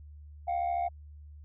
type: tone pair together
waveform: sine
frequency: 701 / 774.4 Hz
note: F5 / G5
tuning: +6 / -21 cents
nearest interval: major second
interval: 173 cents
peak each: -27 / -31 dBFS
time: 0.47-0.89 s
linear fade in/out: 20 ms
effects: tanh soft clip ceiling -25 dBFS + added 74 Hz sine -46 dBFS peak until 1.44 s